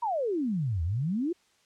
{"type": "exponential two-way sweep", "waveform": "sine", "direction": "down then up", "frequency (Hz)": [987.8, 77.78, 366.3], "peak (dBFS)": -26, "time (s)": [0.02, 1.33], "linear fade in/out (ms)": 10, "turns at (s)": 0.83, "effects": ["white hiss -66 dBFS RMS until 1.65 s", "low-pass 7000 Hz 12 dB/octave"]}